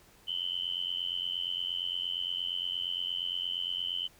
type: tone with amplitude modulation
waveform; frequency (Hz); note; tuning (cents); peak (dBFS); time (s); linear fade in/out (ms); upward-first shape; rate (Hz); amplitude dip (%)
sine; 3034; F#7; +43; -27; 0.27-4.08; 20; sine; 88.6; 100
effects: pink hiss -60 dBFS RMS until 4.19 s